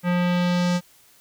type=tone with low-pass filter sweep; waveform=square; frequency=177.2 Hz; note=F3; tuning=25 cents sharp; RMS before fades=-21 dBFS; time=0.03-0.81 s; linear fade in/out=50 ms; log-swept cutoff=2100 to 6700 Hz; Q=1.4; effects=white hiss -55 dBFS RMS until 1.2 s